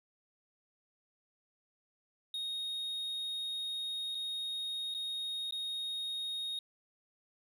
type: tone with dropouts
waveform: triangle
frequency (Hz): 3729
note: A#7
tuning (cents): 0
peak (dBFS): -34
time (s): 2.34-6.59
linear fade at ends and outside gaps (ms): 2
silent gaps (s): 4.148-4.151 / 4.941-4.947 / 5.509-5.523
effects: none